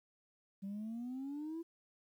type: exponential sweep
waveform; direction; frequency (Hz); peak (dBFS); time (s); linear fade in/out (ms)
sine; up; 192 to 338.3; -38; 0.62-1.63; 20
effects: tanh soft clip ceiling -38 dBFS + 12-bit